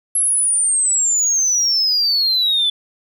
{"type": "exponential sweep", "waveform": "sine", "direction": "down", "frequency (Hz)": [11200, 3461], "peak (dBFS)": -12, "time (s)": [0.15, 2.7], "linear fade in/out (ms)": 5, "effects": ["tanh soft clip ceiling -11 dBFS"]}